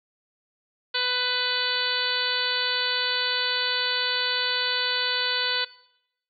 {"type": "harmonic tone", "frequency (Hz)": 498.1, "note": "B4", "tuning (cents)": 15, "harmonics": [1, 2, 3, 4, 5, 6, 7, 8, 9], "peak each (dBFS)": [-35, -35, -29, -35, -35, -31, -31, -30, -30], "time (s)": [0.94, 5.65], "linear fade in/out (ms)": 10, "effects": ["noise-tail reverb RT60 0.8 s tail -20 dB re dry"]}